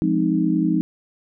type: chord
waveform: sine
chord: F minor seventh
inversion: none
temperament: equal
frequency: 174.61 / 207.7 / 261.6 / 311.1 Hz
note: F3 / Ab3 / C4 / Eb4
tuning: 0 / 0 / 0 / 0 cents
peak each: -22 / -24 / -24 / -20 dBFS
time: 0.02-0.81 s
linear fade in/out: 0 ms
effects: none